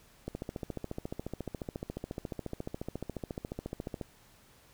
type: click train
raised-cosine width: 2 ms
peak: -23 dBFS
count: 54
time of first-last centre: 0.28-4.012 s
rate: 14.2 Hz
effects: pink hiss -61 dBFS RMS until 4.73 s